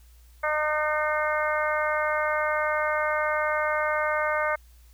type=harmonic tone; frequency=304.3 Hz; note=D#4; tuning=38 cents flat; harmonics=2 / 3 / 4 / 5 / 6 / 7; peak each=-27 / -32 / -29 / -30 / -35 / -32 dBFS; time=0.43-4.56 s; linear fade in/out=10 ms; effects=added 59 Hz sine -50 dBFS peak until 4.93 s + white hiss -62 dBFS RMS until 4.93 s